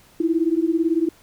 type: beating tone pair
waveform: sine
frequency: 320 / 338 Hz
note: D#4 / E4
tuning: +49 / +43 cents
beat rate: 18 Hz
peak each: -20 dBFS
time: 0.2-1.09 s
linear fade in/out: 5 ms
effects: pink hiss -53 dBFS RMS until 1.22 s